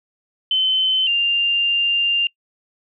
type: tone pair in turn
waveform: sine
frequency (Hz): 3061 / 2794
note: G7 / F7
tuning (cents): -42 / 0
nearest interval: major second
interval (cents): 158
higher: first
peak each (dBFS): -15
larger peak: neither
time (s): 0.51-1.07 / 1.07-2.27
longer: second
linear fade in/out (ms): 2
effects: noise-tail reverb RT60 0.1 s tail -25 dB re dry